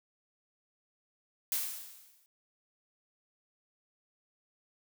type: noise with exponential decay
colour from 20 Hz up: blue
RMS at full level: -30 dBFS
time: 1.52-2.26 s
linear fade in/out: 1 ms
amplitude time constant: 160 ms
effects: none